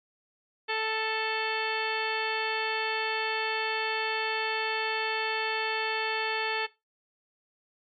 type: harmonic tone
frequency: 440 Hz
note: A4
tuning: in tune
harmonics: 1 / 2 / 3 / 4 / 5 / 6 / 7 / 8 / 10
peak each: -34 / -34 / -39 / -34 / -37 / -36 / -40 / -40 / -41 dBFS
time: 0.68-6.67 s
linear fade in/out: 20 ms
effects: noise-tail reverb RT60 0.2 s tail -17 dB re dry + AAC 48 kbps